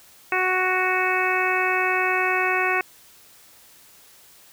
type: harmonic tone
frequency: 370.1 Hz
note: F#4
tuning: in tune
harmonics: 1 / 2 / 3 / 4 / 5 / 6 / 7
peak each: -27 / -27 / -27 / -27 / -27 / -27 / -27 dBFS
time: 0.32-2.81 s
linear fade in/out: 2 ms
effects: white hiss -51 dBFS RMS until 4.52 s